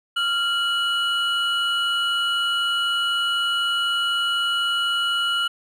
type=tone pair together; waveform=triangle; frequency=1388 / 2932 Hz; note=F6 / F#7; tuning=-11 / -16 cents; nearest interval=octave + minor second; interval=1295 cents; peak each=-21 dBFS; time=0.16-5.48 s; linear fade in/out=10 ms; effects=none